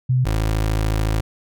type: tone pair in turn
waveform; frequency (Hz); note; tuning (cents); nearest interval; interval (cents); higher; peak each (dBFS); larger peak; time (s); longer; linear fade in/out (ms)
sine / 25% pulse; 127.4 / 53.77; C3 / A1; -46 / -39; octave + minor third; 1493; first; -14; neither; 0.09-0.25 / 0.25-1.21; second; 10
effects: none